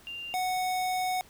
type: tone pair in turn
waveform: sine / square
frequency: 2789 / 738.7 Hz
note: F7 / F#5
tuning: -3 / -3 cents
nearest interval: octave + major seventh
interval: 2300 cents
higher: first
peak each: -36 / -28 dBFS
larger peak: second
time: 0.07-0.34 / 0.34-1.21 s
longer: second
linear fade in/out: 0 ms
effects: pink hiss -56 dBFS RMS until 1.29 s